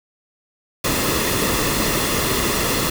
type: noise with comb filter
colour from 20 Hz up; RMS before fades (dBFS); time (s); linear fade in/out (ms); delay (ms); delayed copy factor
pink; -20; 0.84-2.9; 5; 1.3; -0.5
effects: none